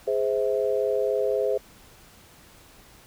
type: chord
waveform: sine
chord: Ab augmented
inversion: none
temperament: just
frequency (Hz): 415.3 / 519.1 / 648.9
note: Ab4 / C5 / E5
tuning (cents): 0 / -14 / -27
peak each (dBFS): -25 / -25 / -29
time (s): 0.07-1.58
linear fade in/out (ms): 10
effects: pink hiss -52 dBFS RMS until 3.06 s